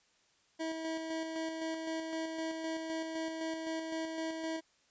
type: tone with tremolo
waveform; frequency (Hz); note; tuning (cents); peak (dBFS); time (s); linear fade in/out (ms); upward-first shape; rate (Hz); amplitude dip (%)
25% pulse; 322.5; E4; -38; -31; 0.59-4.61; 20; square; 3.9; 35
effects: white hiss -70 dBFS RMS until 4.9 s + resampled to 16000 Hz